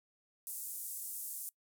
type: band-pass noise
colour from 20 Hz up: pink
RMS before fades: -43 dBFS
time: 0.47-1.49 s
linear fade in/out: 0 ms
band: 8700 to 16000 Hz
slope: 24 dB/octave
effects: noise-tail reverb RT60 0.1 s tail -23 dB re dry